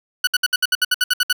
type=tone bursts; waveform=20% pulse; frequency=1480 Hz; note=F#6; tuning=in tune; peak=-9 dBFS; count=12; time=0.24-1.328 s; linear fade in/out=5 ms; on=32 ms; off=64 ms; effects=none

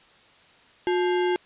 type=tone with sample-and-hold; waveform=sine; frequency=360 Hz; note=F#4; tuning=47 cents flat; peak=-20 dBFS; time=0.87-1.36 s; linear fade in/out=0 ms; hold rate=1225 Hz; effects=white hiss -55 dBFS RMS until 1.45 s + resampled to 8000 Hz

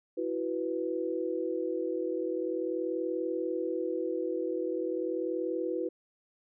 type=chord; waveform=sine; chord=E suspended second; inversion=none; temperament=equal; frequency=329.6 / 370 / 493.9 Hz; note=E4 / F#4 / B4; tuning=0 / 0 / 0 cents; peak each=-34 dBFS; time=0.17-5.89 s; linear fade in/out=10 ms; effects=none

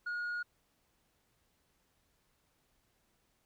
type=tone; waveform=sine; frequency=1439 Hz; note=F#6; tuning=49 cents flat; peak=-32 dBFS; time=0.06-0.43 s; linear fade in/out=10 ms; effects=tanh soft clip ceiling -34 dBFS + pink hiss -75 dBFS RMS until 3.45 s

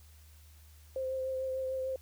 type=tone with vibrato; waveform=sine; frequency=523.3 Hz; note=C5; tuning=in tune; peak=-32 dBFS; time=0.96-1.96 s; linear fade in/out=2 ms; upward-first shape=triangle; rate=6.7 Hz; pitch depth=20 cents each way; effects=added 76 Hz sine -54 dBFS peak until 2.01 s + white hiss -63 dBFS RMS until 2.01 s

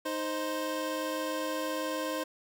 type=tone pair together; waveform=25% pulse; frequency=311.2 / 523.3 Hz; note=D#4 / C5; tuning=0 / 0 cents; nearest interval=major sixth; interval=900 cents; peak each=-31 / -30 dBFS; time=0.05-2.24 s; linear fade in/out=10 ms; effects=10-bit

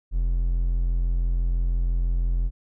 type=tone; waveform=triangle; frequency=43 Hz; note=F1; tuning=26 cents flat; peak=-18 dBFS; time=0.11-2.51 s; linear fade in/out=50 ms; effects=none

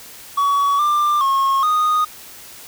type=tone with pitch steps; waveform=triangle; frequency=1129 / 1189 / 1085 / 1237 Hz; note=C#6 / D6 / C#6 / D#6; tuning=+31 / +21 / -37 / -10 cents; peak=-12 dBFS; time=0.37-2.05 s; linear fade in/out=10 ms; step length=420 ms; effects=white hiss -39 dBFS RMS until 2.67 s

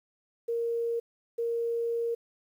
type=tone pair in turn; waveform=sine; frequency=466 / 466 Hz; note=A#4 / A#4; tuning=-1 / -1 cents; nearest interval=unison; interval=0 cents; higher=neither; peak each=-27 dBFS; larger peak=neither; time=0.48-1 / 1.38-2.15 s; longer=second; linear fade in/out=10 ms; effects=10-bit

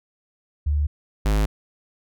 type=tone pair in turn; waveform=sine / square; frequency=73.6 / 52.04 Hz; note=D2 / G#1; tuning=+4 / +4 cents; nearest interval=tritone; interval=600 cents; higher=first; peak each=-18 dBFS; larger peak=neither; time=0.66-0.87 / 1.25-1.46 s; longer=neither; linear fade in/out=10 ms; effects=none

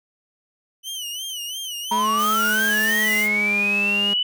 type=tone with vibrato; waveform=sawtooth; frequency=3007 Hz; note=F#7; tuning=27 cents sharp; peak=-25 dBFS; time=0.83-3.26 s; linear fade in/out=50 ms; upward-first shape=sine; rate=2.9 Hz; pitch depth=110 cents each way
type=linear sweep; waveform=sine; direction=up; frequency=932.3 to 3000 Hz; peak=-18 dBFS; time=1.91-4.23 s; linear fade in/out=5 ms
type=tone with pitch glide; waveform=sawtooth; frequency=214.9 to 202.8 Hz; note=A3 to G#3; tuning=-41 to -41 cents; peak=-23 dBFS; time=1.91-4.14 s; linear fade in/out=10 ms; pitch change=-100 cents; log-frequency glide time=3.02-3.65 s
type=noise; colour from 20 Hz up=blue; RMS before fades=-30 dBFS; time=2.17-3.29 s; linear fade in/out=50 ms
effects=none

